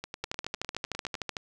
two click trains, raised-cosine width 0.2 ms, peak -19 / -15 dBFS, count 12 / 16, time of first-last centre 0.04-1.152 / 0.24-1.368 s, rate 9.89 / 13.3 Hz, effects none

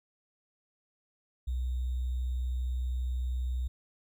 sine tone with sample-and-hold, 62.6 Hz, B1, 24 cents sharp, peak -29 dBFS, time 1.47-3.68 s, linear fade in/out 10 ms, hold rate 3675 Hz, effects none

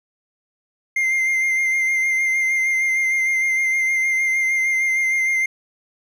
triangle tone with vibrato, 2098 Hz, C7, 4 cents sharp, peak -15 dBFS, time 0.96-5.46 s, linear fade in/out 5 ms, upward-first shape sine, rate 6.5 Hz, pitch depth 23 cents each way, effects none

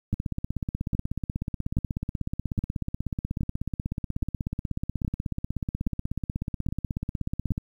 two click trains, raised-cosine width 5 ms, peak -16 / -14 dBFS, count 123 / 10, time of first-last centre 0.14-7.579 / 0.13-7.507 s, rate 16.4 / 1.22 Hz, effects 9-bit

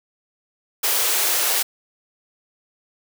white high-pass noise, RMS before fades -20 dBFS, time 0.83-1.63 s, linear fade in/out 10 ms, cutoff 350 Hz, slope 48 dB/octave, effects none

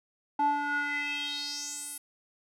square tone with band-pass filter sweep, 289.4 Hz, D4, 25 cents flat, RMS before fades -32 dBFS, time 0.39-1.98 s, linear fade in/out 5 ms, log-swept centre 780 to 11000 Hz, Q 4.9, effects none

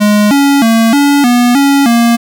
square tone with pitch steps, 208.4 / 280.6 / 226.6 / 284.7 / 243.1 / 279.5 / 234.2 Hz, G#3 / C#4 / A#3 / C#4 / B3 / C#4 / A#3, +6 / +21 / -49 / +46 / -27 / +14 / +8 cents, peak -6 dBFS, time 0-2.17 s, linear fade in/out 20 ms, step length 310 ms, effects none

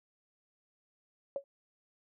sine tone with exponential decay, 556 Hz, C#5, 5 cents sharp, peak -28 dBFS, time 1.36-1.44 s, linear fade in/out 1 ms, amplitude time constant 17 ms, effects none

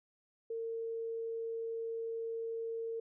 sine tone, 455.6 Hz, A#4, 40 cents flat, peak -36 dBFS, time 0.5-3 s, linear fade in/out 5 ms, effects none

